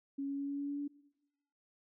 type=tone with pitch steps; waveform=sine; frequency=277.2 / 278.8 / 280.4 / 282 / 283.7 / 285.3 / 287 Hz; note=C#4 / C#4 / C#4 / C#4 / C#4 / C#4 / D4; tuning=0 / +10 / +20 / +30 / +40 / +50 / -40 cents; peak=-35 dBFS; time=0.18-0.88 s; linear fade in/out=10 ms; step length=100 ms; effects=noise-tail reverb RT60 0.9 s tail -20 dB re dry